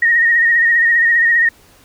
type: tone with vibrato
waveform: sine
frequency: 1864.7 Hz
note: A#6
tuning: in tune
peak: -9 dBFS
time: 0.02-1.49 s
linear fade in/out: 5 ms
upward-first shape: sine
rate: 15 Hz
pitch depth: 42 cents each way
effects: pink hiss -48 dBFS RMS until 1.84 s